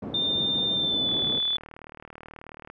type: band-pass noise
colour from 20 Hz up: pink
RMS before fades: -35 dBFS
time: 0.02-1.39 s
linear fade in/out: 5 ms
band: 160 to 490 Hz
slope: 12 dB/octave
type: tone with pitch glide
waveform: sine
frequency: 3606 to 3471 Hz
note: A7 to A7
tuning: +42 to -24 cents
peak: -23 dBFS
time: 0.14-1.57 s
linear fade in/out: 5 ms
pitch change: -66 cents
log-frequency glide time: 0.72-1.1 s
type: click train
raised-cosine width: 0.5 ms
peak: -27 dBFS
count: 63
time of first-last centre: 1.09-2.7 s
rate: 38.5 Hz
effects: none